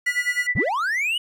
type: tone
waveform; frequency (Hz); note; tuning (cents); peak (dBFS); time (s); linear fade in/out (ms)
10% pulse; 1434; F6; +45; -24; 0.06-0.47; 5
type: tone with tremolo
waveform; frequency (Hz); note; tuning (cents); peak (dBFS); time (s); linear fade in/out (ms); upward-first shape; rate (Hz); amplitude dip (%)
sine; 1975.5; B6; 0; -17; 0.06-0.69; 10; sine; 9.7; 95
type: linear sweep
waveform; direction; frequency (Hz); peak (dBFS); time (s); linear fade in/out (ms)
triangle; up; 63.9 to 3000; -19; 0.55-1.18; 5
effects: none